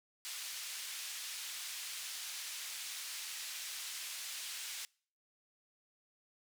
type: band-pass noise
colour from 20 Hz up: pink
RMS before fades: -44 dBFS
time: 0.25-4.85 s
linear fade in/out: 0 ms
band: 2700 to 12000 Hz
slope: 12 dB/octave
effects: noise-tail reverb RT60 0.5 s tail -26 dB re dry